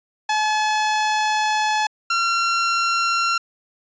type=tone pair in turn; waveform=sawtooth; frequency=856 / 1368.7 Hz; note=A5 / F6; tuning=-48 / -35 cents; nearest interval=minor sixth; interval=813 cents; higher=second; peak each=-14 dBFS; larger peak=neither; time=0.29-1.87 / 2.1-3.38 s; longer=first; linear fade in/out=5 ms; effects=resampled to 16000 Hz